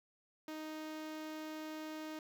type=tone with notch filter; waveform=sawtooth; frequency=311.1 Hz; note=D#4; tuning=in tune; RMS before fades=-45 dBFS; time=0.48-2.19 s; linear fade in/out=2 ms; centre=9200 Hz; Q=1.6; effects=none